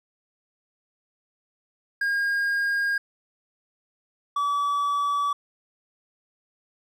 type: tone pair in turn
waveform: triangle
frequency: 1622 / 1146.9 Hz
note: G#6 / D6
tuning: -41 / -41 cents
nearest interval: tritone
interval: 600 cents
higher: first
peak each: -20 dBFS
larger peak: neither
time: 2.01-2.98 / 4.36-5.33 s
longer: neither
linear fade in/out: 5 ms
effects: none